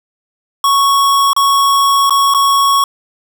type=tone with dropouts; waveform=square; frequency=1108.7 Hz; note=C#6; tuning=in tune; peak=-9 dBFS; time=0.64-2.84 s; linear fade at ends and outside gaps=2 ms; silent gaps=1.332-1.364 / 2.096-2.106 / 2.339-2.346 s; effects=none